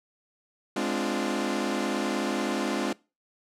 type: chord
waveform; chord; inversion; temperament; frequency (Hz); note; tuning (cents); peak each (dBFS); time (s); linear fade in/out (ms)
sawtooth; D half-diminished seventh; second; equal with one note detuned; 207.7 / 257.4 / 293.7 / 349.2; Ab3 / C4 / D4 / F4; 0 / -28 / 0 / 0; -28; 0.76-2.93; 5
effects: noise-tail reverb RT60 0.3 s tail -23 dB re dry + low-pass 9000 Hz 12 dB/octave